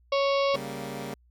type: harmonic tone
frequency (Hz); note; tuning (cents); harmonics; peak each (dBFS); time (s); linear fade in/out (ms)
554.4; C#5; 0; 1 / 2 / 4 / 5 / 6 / 7 / 8 / 9 / 10; -23 / -29 / -35 / -37 / -39 / -40 / -41 / -42 / -43; 0.12-0.56; 5
type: chord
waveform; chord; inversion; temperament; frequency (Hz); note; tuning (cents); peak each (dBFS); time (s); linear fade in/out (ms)
15% pulse; G diminished; second; equal; 138.59 / 196 / 233.1; Db3 / G3 / Bb3; 0 / 0 / 0; -32; 0.54-1.14; 2
effects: added 60 Hz sine -58 dBFS peak until 1.3 s